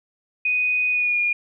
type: tone with pitch glide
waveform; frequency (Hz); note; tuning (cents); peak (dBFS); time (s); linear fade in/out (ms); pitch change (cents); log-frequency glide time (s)
sine; 2489 to 2428; D#7 to D#7; 0 to -43; -18; 0.45-1.33; 5; -43; 0.9-1.19
effects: none